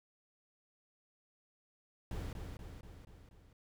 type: noise with echo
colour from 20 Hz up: brown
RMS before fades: -41 dBFS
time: 2.11-2.33 s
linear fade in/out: 2 ms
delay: 240 ms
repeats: 5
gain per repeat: -4 dB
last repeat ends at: 3.53 s
effects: none